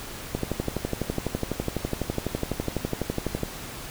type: click train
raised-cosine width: 2 ms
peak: -12 dBFS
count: 38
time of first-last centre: 0.35-3.433 s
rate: 12 Hz
effects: pink hiss -38 dBFS RMS until 3.9 s